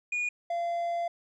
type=tone pair in turn; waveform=triangle; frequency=2446 / 686.4 Hz; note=D#7 / F5; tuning=-30 / -30 cents; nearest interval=octave + minor seventh; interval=2200 cents; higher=first; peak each=-26 dBFS; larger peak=neither; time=0.12-0.29 / 0.5-1.08 s; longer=second; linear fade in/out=5 ms; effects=resampled to 22050 Hz